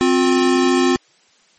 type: tone pair together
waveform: square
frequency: 261.6 / 356.3 Hz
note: C4 / F4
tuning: 0 / +35 cents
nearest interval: perfect fourth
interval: 535 cents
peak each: -16 dBFS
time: 0.01-0.96 s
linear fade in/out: 0 ms
effects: white hiss -55 dBFS RMS until 1.58 s + MP3 32 kbps